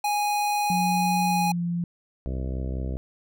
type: tone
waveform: square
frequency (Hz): 828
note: G#5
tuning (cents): -5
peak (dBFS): -23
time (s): 0.04-1.52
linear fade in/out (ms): 5
type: tone with pitch glide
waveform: sine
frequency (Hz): 180 to 172.47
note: F#3 to F3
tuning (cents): -47 to -21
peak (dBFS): -24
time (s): 0.7-1.84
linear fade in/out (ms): 2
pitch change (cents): -74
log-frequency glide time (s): 1.26-1.61
type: harmonic tone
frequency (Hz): 64.8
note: C2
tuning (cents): -16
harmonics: 1 / 2 / 3 / 4 / 5 / 6 / 7 / 8 / 9 / 10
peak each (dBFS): -28 / -34 / -38 / -40 / -42 / -44 / -45 / -46 / -47 / -48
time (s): 2.26-2.97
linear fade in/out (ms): 0
effects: none